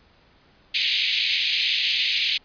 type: band-pass noise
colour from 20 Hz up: white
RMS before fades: -23 dBFS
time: 0.74-2.38 s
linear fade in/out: 10 ms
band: 2200 to 4400 Hz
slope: 48 dB/octave
effects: pink hiss -57 dBFS RMS until 2.44 s + resampled to 11025 Hz